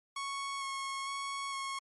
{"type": "tone with vibrato", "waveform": "sawtooth", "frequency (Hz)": 1099, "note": "C#6", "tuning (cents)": -15, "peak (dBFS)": -32, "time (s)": [0.16, 1.79], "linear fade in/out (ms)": 5, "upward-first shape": "square", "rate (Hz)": 1.1, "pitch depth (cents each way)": 12, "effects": ["MP3 48 kbps"]}